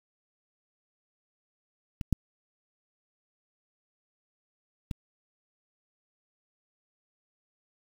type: clicks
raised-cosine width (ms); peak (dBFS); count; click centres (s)
5; -22 / -11 / -20; 3; 2.012 / 2.127 / 4.912
effects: 7-bit